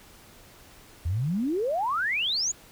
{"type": "exponential sweep", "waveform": "sine", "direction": "up", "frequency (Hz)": [77, 7100], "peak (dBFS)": -24, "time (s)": [1.05, 2.52], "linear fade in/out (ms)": 10, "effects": ["pink hiss -52 dBFS RMS until 2.71 s"]}